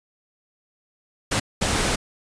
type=noise bursts at uneven times; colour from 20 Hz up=pink; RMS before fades=-22 dBFS; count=2; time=1.31-1.4 / 1.61-1.96 s; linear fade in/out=10 ms; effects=resampled to 22050 Hz